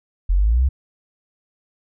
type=linear sweep; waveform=sine; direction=up; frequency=41.47 to 69.1 Hz; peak=-13 dBFS; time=0.29-0.69 s; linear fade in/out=10 ms; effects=none